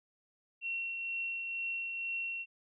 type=tone with tremolo; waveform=sine; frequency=2726 Hz; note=F7; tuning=43 cents flat; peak=-33 dBFS; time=0.61-2.46 s; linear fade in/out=50 ms; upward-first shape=triangle; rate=2.1 Hz; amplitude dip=35%; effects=none